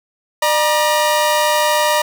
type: tone pair together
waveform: sawtooth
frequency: 601.6 / 952 Hz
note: D5 / A#5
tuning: +42 / +36 cents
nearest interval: minor sixth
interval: 794 cents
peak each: -12 dBFS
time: 0.42-2.02 s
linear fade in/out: 5 ms
effects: none